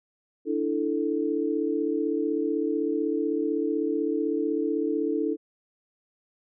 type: chord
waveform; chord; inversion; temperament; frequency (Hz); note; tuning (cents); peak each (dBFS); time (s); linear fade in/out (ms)
sine; D suspended second; none; equal; 293.7 / 329.6 / 440; D4 / E4 / A4; 0 / 0 / 0; -28; 0.45-5.37; 50
effects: none